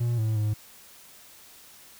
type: tone with pitch steps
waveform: triangle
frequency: 119.1 / 109.9 / 106.5 Hz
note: A#2 / A2 / G#2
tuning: +38 / -2 / +44 cents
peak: -21 dBFS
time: 0-0.54 s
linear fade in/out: 10 ms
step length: 180 ms
effects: white hiss -51 dBFS RMS until 1.99 s